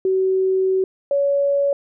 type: tone pair in turn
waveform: sine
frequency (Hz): 378.3 / 562.6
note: F#4 / C#5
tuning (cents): +38 / +26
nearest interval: perfect fifth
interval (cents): 688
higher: second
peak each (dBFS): -15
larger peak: neither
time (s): 0.05-0.84 / 1.11-1.73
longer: first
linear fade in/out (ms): 2
effects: none